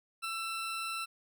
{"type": "tone with ADSR envelope", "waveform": "20% pulse", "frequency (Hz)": 1337, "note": "E6", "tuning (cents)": 24, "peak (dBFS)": -28, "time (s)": [0.22, 1.06], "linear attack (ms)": 25, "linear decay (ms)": 6, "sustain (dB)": -2, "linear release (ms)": 22, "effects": []}